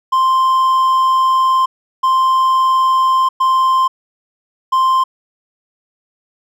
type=tone bursts at uneven times; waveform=triangle; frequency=1046.5 Hz; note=C6; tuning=in tune; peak=-8 dBFS; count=4; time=0.12-1.66 / 2.03-3.29 / 3.4-3.88 / 4.72-5.04 s; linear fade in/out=10 ms; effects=none